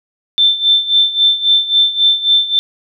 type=tone with tremolo; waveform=sine; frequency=3551 Hz; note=A7; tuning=15 cents sharp; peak=-6 dBFS; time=0.38-2.59 s; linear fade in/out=0 ms; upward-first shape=sine; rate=3.7 Hz; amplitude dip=80%; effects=none